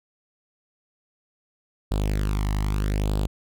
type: tone with flanger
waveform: sawtooth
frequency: 51 Hz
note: G#1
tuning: 31 cents flat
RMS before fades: -24 dBFS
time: 1.91-3.27 s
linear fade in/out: 5 ms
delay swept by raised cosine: 0.24 to 1.02 ms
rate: 0.8 Hz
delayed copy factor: +0.7
effects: none